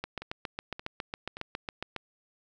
two click trains, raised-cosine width 0.3 ms, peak -18 / -24 dBFS, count 15 / 3, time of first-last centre 0.04-1.963 / 0.22-1.369 s, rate 7.28 / 1.74 Hz, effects none

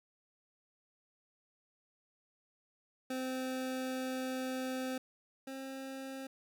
25% pulse tone pair in turn, 258.8 / 267.2 Hz, C4 / C4, -19 / +36 cents, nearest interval minor second, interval 55 cents, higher second, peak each -32 / -38 dBFS, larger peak first, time 3.1-4.98 / 5.47-6.27 s, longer first, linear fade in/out 5 ms, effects none

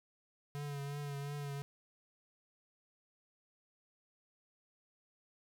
square tone with vibrato, 142.9 Hz, D3, 47 cents flat, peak -40 dBFS, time 0.55-1.62 s, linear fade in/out 0 ms, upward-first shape triangle, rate 2.8 Hz, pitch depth 39 cents each way, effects none

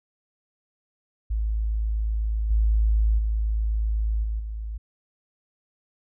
sine tone with level steps, 54 Hz, A1, 32 cents flat, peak -22 / -17 / -21 / -24 / -29 dBFS, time 1.3-4.78 s, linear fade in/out 10 ms, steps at 2.5 / 3.18 / 4.23 / 4.39 s, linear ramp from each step 10 ms, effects none

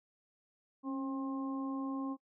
harmonic tone with a mistuned harmonic, 266.1 Hz, C4, 29 cents sharp, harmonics 1 / 2 / 3 / 4, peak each -35 / -49 / -50 / -45 dBFS, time 0.83-2.17 s, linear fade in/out 50 ms, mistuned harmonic 1, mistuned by +35 cents, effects noise-tail reverb RT60 0.1 s tail -21 dB re dry

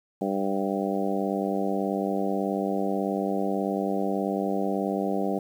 harmonic tone with a mistuned harmonic, 98.3 Hz, G2, 5 cents sharp, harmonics 2 / 3 / 4 / 5 / 6 / 7 / 8, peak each -29 / -31 / -32 / -33 / -34 / -34 / -35 dBFS, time 0.21-5.39 s, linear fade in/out 5 ms, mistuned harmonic 8, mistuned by -18 cents, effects 9-bit

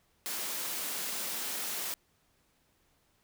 white high-pass noise, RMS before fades -36 dBFS, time 0.26-1.94 s, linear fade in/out 0 ms, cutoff 170 Hz, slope 24 dB/octave, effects pink hiss -71 dBFS RMS until 3.23 s

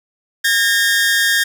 sawtooth tone pair together, 1625.9 / 1825 Hz, G#6 / A#6, -37 / -37 cents, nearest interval major second, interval 200 cents, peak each -12 dBFS, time 0.44-1.44 s, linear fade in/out 10 ms, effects none

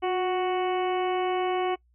harmonic tone with a mistuned harmonic, 370 Hz, F#4, in tune, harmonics 1 / 2 / 3 / 4 / 5 / 6 / 7 / 8, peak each -26 / -28 / -34 / -44 / -44 / -39 / -46 / -41 dBFS, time 0.02-1.76 s, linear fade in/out 20 ms, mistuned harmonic 1, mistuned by -35 cents, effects noise-tail reverb RT60 0.1 s tail -24 dB re dry + added 60 Hz sine -61 dBFS peak until 1.94 s

